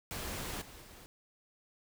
pink noise with level steps, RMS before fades -40 / -52 / -54 dBFS, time 0.11-1.06 s, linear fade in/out 0 ms, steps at 0.61 / 0.81 s, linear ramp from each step 10 ms, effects none

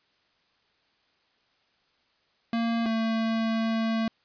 square tone pair in turn, 230.6 / 224.7 Hz, A#3 / A3, -19 / +37 cents, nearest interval unison, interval 44 cents, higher first, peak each -25 / -25 dBFS, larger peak neither, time 2.53-2.86 / 2.86-4.08 s, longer second, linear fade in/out 2 ms, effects white hiss -68 dBFS RMS until 4.24 s + resampled to 11025 Hz

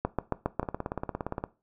two click trains, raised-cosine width 1 ms, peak -17 / -12 dBFS, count 15 / 5, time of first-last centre 0.63-1.439 / 0.05-0.596 s, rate 17.3 / 7.32 Hz, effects noise-tail reverb RT60 0.3 s tail -18 dB re dry

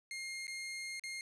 sawtooth tone with dropouts, 2129 Hz, C7, 30 cents sharp, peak -37 dBFS, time 0.11-1.21 s, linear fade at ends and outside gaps 1 ms, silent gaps 0.469-0.479 / 0.996-1.037 s, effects resampled to 24000 Hz + 13-bit

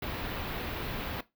pink band-stop noise, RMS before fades -36 dBFS, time 0.02-1.21 s, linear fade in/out 5 ms, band 3900 to 15000 Hz, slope 24 dB/octave, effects noise-tail reverb RT60 0.2 s tail -17 dB re dry

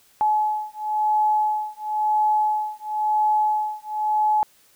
sine beating tone pair, 852 / 852.97 Hz, G#5 / G#5, +44 / +46 cents, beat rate 0.97 Hz, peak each -22 / -22 dBFS, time 0.21-4.43 s, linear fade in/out 0 ms, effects white hiss -57 dBFS RMS until 4.75 s

